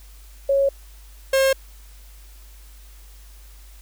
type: tone pair in turn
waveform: sine / 45% pulse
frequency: 552 / 536 Hz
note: C#5 / C5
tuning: -7 / +42 cents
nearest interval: minor second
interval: 51 cents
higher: first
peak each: -15 dBFS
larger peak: neither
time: 0.49-0.69 / 1.33-1.53 s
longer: neither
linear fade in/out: 5 ms
effects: added 50 Hz sine -42 dBFS peak until 3.81 s + white hiss -52 dBFS RMS until 3.81 s